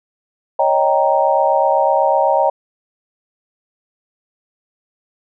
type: chord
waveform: sine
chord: Eb dominant seventh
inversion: third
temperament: equal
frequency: 554.4 / 622.3 / 784 / 932.3 Hz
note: Db5 / Eb5 / G5 / Bb5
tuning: 0 / 0 / 0 / 0 cents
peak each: -17 dBFS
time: 0.59-2.5 s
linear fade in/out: 5 ms
effects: none